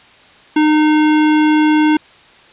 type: tone with sample-and-hold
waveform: sine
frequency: 305.6 Hz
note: D#4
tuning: 31 cents flat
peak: -8 dBFS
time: 0.56-1.97 s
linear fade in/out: 5 ms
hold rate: 1225 Hz
effects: white hiss -44 dBFS RMS until 2.52 s + resampled to 8000 Hz